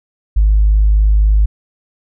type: tone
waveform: sine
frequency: 51.91 Hz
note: G#1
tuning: in tune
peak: -6 dBFS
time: 0.36-1.46 s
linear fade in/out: 10 ms
effects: tanh soft clip ceiling -3 dBFS